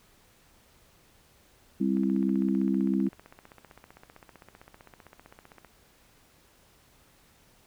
harmonic tone, 66 Hz, C2, 16 cents sharp, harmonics 3 / 4 / 5, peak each -26 / -28 / -30 dBFS, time 1.8-3.09 s, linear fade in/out 10 ms
click train, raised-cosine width 0.5 ms, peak -33 dBFS, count 58, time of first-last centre 1.97-5.647 s, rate 15.5 Hz
effects pink hiss -61 dBFS RMS until 7.66 s

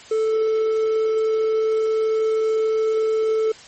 triangle tone, 439.6 Hz, A4, 2 cents flat, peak -15 dBFS, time 0.11-3.52 s, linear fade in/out 5 ms, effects white hiss -43 dBFS RMS until 3.67 s + MP3 32 kbps

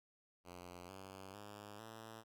5% pulse tone with pitch steps, 88.9 / 95.83 / 103.31 / 111.36 Hz, F2 / G2 / G#2 / A2, +31 / -39 / -9 / +21 cents, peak -40 dBFS, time 0.44-2.24 s, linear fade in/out 50 ms, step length 450 ms, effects none

